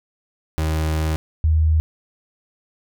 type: tone pair in turn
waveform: 35% pulse / sine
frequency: 78.5 / 78.77 Hz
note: D#2 / D#2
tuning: +16 / +22 cents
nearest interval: unison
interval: 6 cents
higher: second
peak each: -17 / -13 dBFS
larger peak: second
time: 0.58-1.16 / 1.44-1.8 s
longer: first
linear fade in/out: 0 ms
effects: none